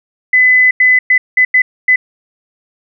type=tone bursts at uneven times; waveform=sine; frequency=2011 Hz; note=B6; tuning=31 cents sharp; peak=-5 dBFS; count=6; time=0.33-0.71 / 0.8-0.99 / 1.1-1.18 / 1.37-1.45 / 1.54-1.62 / 1.88-1.96 s; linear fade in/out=5 ms; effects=none